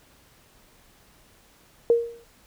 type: tone with exponential decay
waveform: sine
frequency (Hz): 467.8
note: A#4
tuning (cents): +6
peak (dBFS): -12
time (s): 1.9-2.24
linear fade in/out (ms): 1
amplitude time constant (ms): 72
effects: pink hiss -57 dBFS RMS until 2.46 s